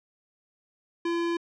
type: tone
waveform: square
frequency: 339.8 Hz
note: F4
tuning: 47 cents flat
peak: -26 dBFS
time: 1.05-1.37 s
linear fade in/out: 5 ms
effects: low-pass 4000 Hz 12 dB/octave